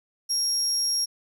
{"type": "tone", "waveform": "35% pulse", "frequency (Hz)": 5588, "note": "F8", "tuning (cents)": 0, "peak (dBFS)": -20, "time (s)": [0.29, 1.06], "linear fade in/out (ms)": 20, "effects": []}